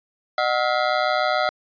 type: ring-modulated tone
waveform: 25% pulse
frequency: 675 Hz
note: E5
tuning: 41 cents sharp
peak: -12 dBFS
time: 0.38-1.49 s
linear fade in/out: 0 ms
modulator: 63.4 Hz
effects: resampled to 11025 Hz